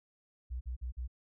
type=tone bursts; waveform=sine; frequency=61.74 Hz; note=B1; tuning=in tune; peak=-35 dBFS; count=4; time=0.5-1.078 s; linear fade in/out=20 ms; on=110 ms; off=46 ms; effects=none